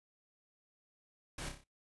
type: noise with echo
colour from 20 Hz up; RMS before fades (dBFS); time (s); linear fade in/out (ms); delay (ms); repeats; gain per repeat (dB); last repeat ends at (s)
pink; -43; 1.38-1.49; 5; 30; 5; -5; 1.64
effects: noise-tail reverb RT60 0.2 s tail -22 dB re dry + resampled to 24000 Hz